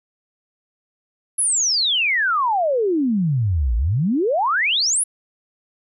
sine exponential two-way sweep, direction down then up, 11175 to 53.5 to 11175 Hz, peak -16 dBFS, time 1.38-5.04 s, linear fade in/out 10 ms, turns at 3.76 s, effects none

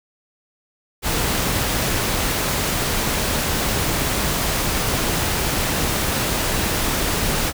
pink noise, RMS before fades -21 dBFS, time 1.02-7.53 s, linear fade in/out 50 ms, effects none

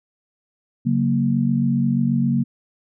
sine chord, F# major, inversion second, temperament equal, 138.59 / 185 / 233.1 Hz, C#3 / F#3 / A#3, 0 / 0 / 0 cents, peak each -21 / -23 / -19 dBFS, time 0.85-2.44 s, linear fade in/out 20 ms, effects none

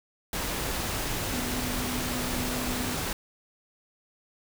sine tone in noise, 248.8 Hz, B3, 13 cents sharp, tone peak -34 dBFS, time 1.33-2.95 s, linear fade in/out 2 ms, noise pink, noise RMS -31 dBFS, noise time 0.33-3.13 s, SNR -6 dB, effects none

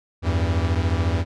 45% pulse beating tone pair, 82.7 / 96.7 Hz, E2 / G2, +6 / -23 cents, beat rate 14 Hz, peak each -21 / -23 dBFS, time 0.22-1.25 s, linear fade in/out 50 ms, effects low-pass 5000 Hz 12 dB/octave

